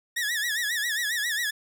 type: tone with vibrato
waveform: sawtooth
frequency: 1800 Hz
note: A6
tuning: 39 cents sharp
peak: -22 dBFS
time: 0.16-1.51 s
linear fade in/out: 10 ms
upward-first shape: sine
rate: 7.4 Hz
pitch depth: 140 cents each way
effects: none

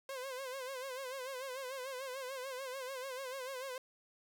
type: tone with vibrato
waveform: sawtooth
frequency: 523.3 Hz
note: C5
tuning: in tune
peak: -37 dBFS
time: 0.09-3.78 s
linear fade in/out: 2 ms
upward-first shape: sine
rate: 6.8 Hz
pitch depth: 86 cents each way
effects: none

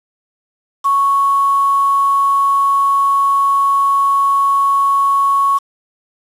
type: tone with quantisation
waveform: sine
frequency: 1108 Hz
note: C#6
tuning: 1 cent flat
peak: -10 dBFS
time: 0.84-5.59 s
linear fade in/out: 20 ms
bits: 5
effects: low-pass 11000 Hz 12 dB/octave

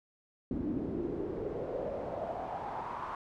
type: noise with band-pass filter sweep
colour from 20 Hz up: brown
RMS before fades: -37 dBFS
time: 0.51-3.15 s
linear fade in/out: 2 ms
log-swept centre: 260 to 1100 Hz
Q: 4.3
effects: none

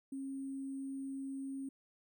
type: tone with sample-and-hold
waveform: sine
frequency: 270.8 Hz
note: C#4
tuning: 40 cents flat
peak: -39 dBFS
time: 0.12-1.69 s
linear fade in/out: 5 ms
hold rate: 8820 Hz
effects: none

